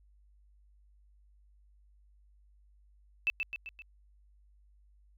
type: tone with echo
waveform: sine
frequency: 2637 Hz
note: E7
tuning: in tune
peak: -25 dBFS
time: 3.27-3.3 s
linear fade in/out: 0 ms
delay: 130 ms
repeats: 4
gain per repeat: -5 dB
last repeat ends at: 3.82 s
effects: added 50 Hz sine -60 dBFS peak until 5.17 s